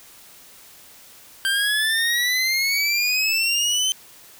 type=exponential sweep; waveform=25% pulse; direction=up; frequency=1568 to 3094 Hz; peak=-15 dBFS; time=1.45-3.92 s; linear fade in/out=0 ms; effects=white hiss -47 dBFS RMS until 4.39 s